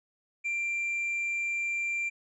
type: tone with tanh clipping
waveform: sine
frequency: 2367 Hz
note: D7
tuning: 13 cents sharp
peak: -29 dBFS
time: 0.44-2.1 s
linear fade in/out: 20 ms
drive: 2 dB
effects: resampled to 22050 Hz